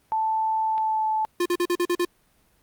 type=tone with pitch glide; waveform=sine; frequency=880 to 870.4 Hz; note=A5 to A5; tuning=0 to -19 cents; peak=-21 dBFS; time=0.12-1.25 s; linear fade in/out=0 ms; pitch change=-19 cents; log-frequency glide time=0.64-1.07 s
type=clicks; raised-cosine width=0.3 ms; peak=-25 dBFS; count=2; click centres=0.78 / 1.54 s
type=tone bursts; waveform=square; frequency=351.6 Hz; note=F4; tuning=12 cents sharp; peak=-21 dBFS; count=7; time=1.4-2.051 s; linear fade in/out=5 ms; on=57 ms; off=42 ms
effects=pink hiss -63 dBFS RMS until 2.62 s + Opus 32 kbps